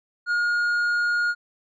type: tone with tanh clipping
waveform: triangle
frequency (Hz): 1430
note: F6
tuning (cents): +41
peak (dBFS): -21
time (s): 0.26-1.35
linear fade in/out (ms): 50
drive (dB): 9
effects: none